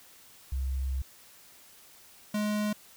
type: tone pair in turn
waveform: sine / square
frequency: 66.1 / 209.9 Hz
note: C2 / G#3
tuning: +18 / +19 cents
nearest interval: octave + minor sixth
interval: 2001 cents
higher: second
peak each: -28 dBFS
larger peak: neither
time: 0.52-1.02 / 2.34-2.73 s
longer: first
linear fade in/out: 5 ms
effects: white hiss -55 dBFS RMS until 2.96 s